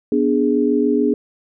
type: chord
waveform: sine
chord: G# diminished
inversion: first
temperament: equal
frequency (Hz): 246.9 / 293.7 / 415.3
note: B3 / D4 / G#4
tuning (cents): 0 / 0 / 0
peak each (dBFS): -18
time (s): 0.12-1.14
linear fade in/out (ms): 2
effects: none